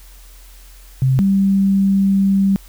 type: tone pair in turn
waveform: sine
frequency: 131.4 / 195.55 Hz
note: C3 / G3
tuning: +8 / -4 cents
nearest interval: perfect fifth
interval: 688 cents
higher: second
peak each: -11 dBFS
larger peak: neither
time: 1.02-1.19 / 1.19-2.56 s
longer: second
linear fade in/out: 0 ms
effects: added 43 Hz sine -39 dBFS peak until 2.68 s + white hiss -47 dBFS RMS until 2.68 s